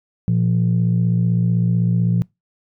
sine tone pair together, 117.4 / 173.23 Hz, A#2 / F3, +13 / -14 cents, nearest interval perfect fifth, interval 673 cents, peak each -16 dBFS, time 0.28-2.22 s, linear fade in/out 0 ms, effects noise-tail reverb RT60 0.2 s tail -24 dB re dry + tanh soft clip ceiling -9 dBFS

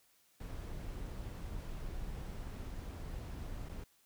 brown noise with dropouts, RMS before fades -43 dBFS, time 0.4-3.84 s, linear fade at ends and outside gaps 5 ms, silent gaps 3.689-3.693 s, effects white hiss -70 dBFS RMS until 4.05 s

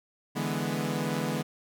sawtooth chord, E dominant seventh, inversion third, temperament equal, 146.83 / 164.81 / 207.7 / 246.9 Hz, D3 / E3 / G#3 / B3, 0 / 0 / 0 / 0 cents, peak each -30 dBFS, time 0.35-1.43 s, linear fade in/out 20 ms, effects none

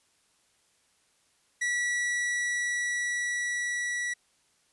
45% pulse tone with level ramp, 1943 Hz, B6, 29 cents flat, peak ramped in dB -26 to -29 dBFS, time 1.61-4.14 s, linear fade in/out 10 ms, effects white hiss -68 dBFS RMS until 4.72 s + resampled to 24000 Hz

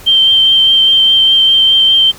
sine tone with vibrato, 3136 Hz, G7, in tune, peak -5 dBFS, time 0.06-2.12 s, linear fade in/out 20 ms, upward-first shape triangle, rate 4.9 Hz, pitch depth 14 cents each way, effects pink hiss -35 dBFS RMS until 2.18 s

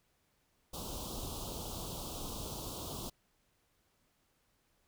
pink band-stop noise, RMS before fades -42 dBFS, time 0.73-3.1 s, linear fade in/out 10 ms, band 1200 to 3000 Hz, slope 48 dB/octave, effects pink hiss -75 dBFS RMS until 4.87 s

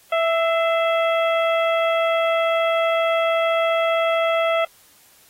harmonic tone with a mistuned harmonic, 659.3 Hz, E5, in tune, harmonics 1 / 2 / 3 / 4 / 5, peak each -18 / -24 / -28 / -30 / -32 dBFS, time 0.12-4.65 s, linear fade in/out 5 ms, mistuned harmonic 3, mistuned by +55 cents, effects white hiss -53 dBFS RMS until 5.29 s + AAC 48 kbps

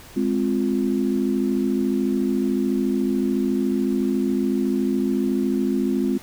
sine chord, F minor, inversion first, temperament equal, 207.7 / 261.6 / 349.2 Hz, Ab3 / C4 / F4, 0 / 0 / 0 cents, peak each -23 / -22 / -25 dBFS, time 0.16-6.18 s, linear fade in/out 10 ms, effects pink hiss -44 dBFS RMS until 6.22 s

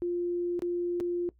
sine tone with dropouts, 350 Hz, F4, 4 cents sharp, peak -27 dBFS, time 0.02-1.29 s, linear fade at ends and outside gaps 0 ms, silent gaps 0.593-0.621 / 1.001-1.007 s, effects noise-tail reverb RT60 0.1 s tail -19 dB re dry + added 60 Hz sine -60 dBFS peak until 1.39 s

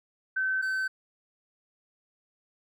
sine / triangle tone pair in turn, 1534 / 1534 Hz, G6 / G6, -38 / -38 cents, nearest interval unison, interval 0 cents, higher neither, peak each -25 / -25 dBFS, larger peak neither, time 0.36-0.62 / 0.62-0.88 s, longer neither, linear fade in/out 10 ms, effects none

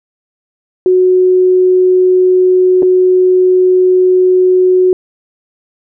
sine tone with dropouts, 368 Hz, F#4, 9 cents flat, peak -5 dBFS, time 0.86-4.93 s, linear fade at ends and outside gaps 1 ms, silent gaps 2.823-2.829 s, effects none

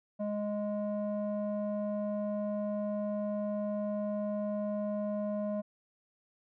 square tone with low-pass filter, 207.7 Hz, G#3, in tune, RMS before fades -34 dBFS, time 0.19-5.62 s, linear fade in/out 20 ms, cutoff 720 Hz, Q 4.3, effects none

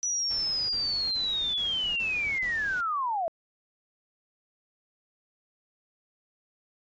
sine linear sweep, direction down, 5920 to 636 Hz, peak -26 dBFS, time 0.03-3.28 s, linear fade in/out 0 ms
pink noise bursts, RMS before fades -45 dBFS, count 6, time 0.3-2.81 s, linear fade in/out 5 ms, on 390 ms, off 34 ms
click, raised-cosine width 5 ms, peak -35 dBFS, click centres 2.27 s
effects resampled to 16000 Hz

